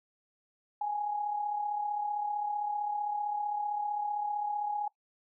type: tone with amplitude modulation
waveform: sine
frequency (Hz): 830.6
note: G#5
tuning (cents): 0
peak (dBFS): -28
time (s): 0.81-4.88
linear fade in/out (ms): 5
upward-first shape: sine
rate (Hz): 35.5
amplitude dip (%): 50
effects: noise-tail reverb RT60 0.1 s tail -21 dB re dry